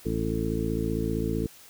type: harmonic tone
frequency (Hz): 55.4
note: A1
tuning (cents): +13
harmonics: 1 / 2 / 3 / 4 / 5 / 6 / 8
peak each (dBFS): -33 / -33 / -33 / -33 / -33 / -33 / -33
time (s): 0.05-1.47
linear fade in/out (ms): 10
effects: white hiss -51 dBFS RMS until 1.69 s